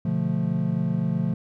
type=chord; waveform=triangle; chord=B half-diminished seventh; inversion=none; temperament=equal with one note detuned; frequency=123.47 / 146.83 / 174.61 / 219.1 Hz; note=B2 / D3 / F3 / A3; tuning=0 / 0 / 0 / -7 cents; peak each=-28 / -26 / -23 / -27 dBFS; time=0.05-1.34 s; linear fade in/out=5 ms; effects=none